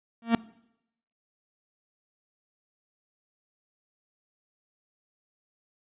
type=tone with exponential growth; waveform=45% pulse; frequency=230.8 Hz; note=A#3; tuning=17 cents flat; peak=-15 dBFS; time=0.22-0.35 s; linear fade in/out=2 ms; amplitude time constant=28 ms; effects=noise-tail reverb RT60 0.8 s tail -21 dB re dry + resampled to 8000 Hz